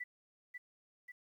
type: tone with echo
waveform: sine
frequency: 1975.5 Hz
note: B6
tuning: in tune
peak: -39 dBFS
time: 0-0.04 s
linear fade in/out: 10 ms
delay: 540 ms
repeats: 2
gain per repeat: -4 dB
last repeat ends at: 1.12 s
effects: 12-bit